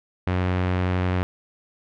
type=tone with low-pass filter; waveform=sawtooth; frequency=91.2 Hz; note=F#2; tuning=24 cents flat; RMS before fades=-23 dBFS; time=0.27-1.23 s; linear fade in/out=0 ms; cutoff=2400 Hz; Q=1.1; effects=none